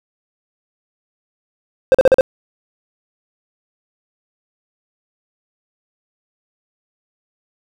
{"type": "tone bursts", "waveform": "triangle", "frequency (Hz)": 523.3, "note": "C5", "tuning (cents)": 0, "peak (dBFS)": -3, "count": 5, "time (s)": [1.92, 2.209], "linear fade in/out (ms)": 0, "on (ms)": 25, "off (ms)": 41, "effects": []}